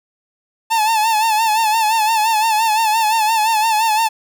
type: tone with vibrato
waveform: 45% pulse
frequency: 879 Hz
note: A5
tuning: 2 cents flat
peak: -13 dBFS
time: 0.7-4.09 s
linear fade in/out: 20 ms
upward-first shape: sine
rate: 5.8 Hz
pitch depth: 68 cents each way
effects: none